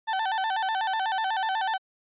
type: tone with vibrato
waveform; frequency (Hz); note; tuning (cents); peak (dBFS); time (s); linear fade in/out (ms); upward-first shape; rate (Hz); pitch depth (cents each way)
35% pulse; 823; G#5; -16; -23; 0.07-1.78; 20; square; 8.1; 130
effects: resampled to 8000 Hz